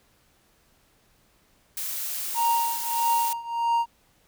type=noise; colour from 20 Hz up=blue; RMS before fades=-31 dBFS; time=1.77-3.33 s; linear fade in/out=2 ms
type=tone with tremolo; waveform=triangle; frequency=932.3 Hz; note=A#5; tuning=in tune; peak=-17 dBFS; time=2.34-3.86 s; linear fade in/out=50 ms; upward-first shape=triangle; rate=1.6 Hz; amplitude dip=90%
effects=pink hiss -63 dBFS RMS until 4.27 s